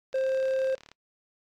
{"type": "click train", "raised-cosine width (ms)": 0.2, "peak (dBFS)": -30, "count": 30, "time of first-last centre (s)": [0.13, 0.916], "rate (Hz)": 36.9}
{"type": "tone", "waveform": "triangle", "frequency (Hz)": 528, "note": "C5", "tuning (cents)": 16, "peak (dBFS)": -22, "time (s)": [0.14, 0.75], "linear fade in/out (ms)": 5}
{"effects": ["noise-tail reverb RT60 0.1 s tail -26 dB re dry", "AAC 64 kbps"]}